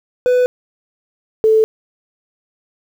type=tone pair in turn; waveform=triangle / sine; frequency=498.1 / 439 Hz; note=B4 / A4; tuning=+15 / -4 cents; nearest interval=major second; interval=219 cents; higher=first; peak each=-8 dBFS; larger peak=neither; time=0.26-0.46 / 1.44-1.64 s; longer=neither; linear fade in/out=0 ms; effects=7-bit